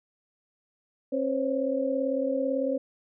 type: tone cluster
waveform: sine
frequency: 269.1 / 515 / 553 Hz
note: C4 / C5 / C#5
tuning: +49 / -28 / -4 cents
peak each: -29 dBFS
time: 1.12-2.78 s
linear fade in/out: 10 ms
effects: none